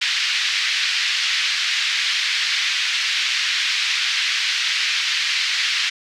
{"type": "band-pass noise", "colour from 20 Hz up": "pink", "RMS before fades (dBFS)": -21, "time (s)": [0.01, 5.9], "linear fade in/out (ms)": 10, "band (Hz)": [1900, 5000], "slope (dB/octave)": 24, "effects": []}